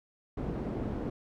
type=low-pass noise; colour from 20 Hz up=white; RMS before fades=-35 dBFS; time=0.37-1.1 s; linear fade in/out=5 ms; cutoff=330 Hz; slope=12 dB/octave; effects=none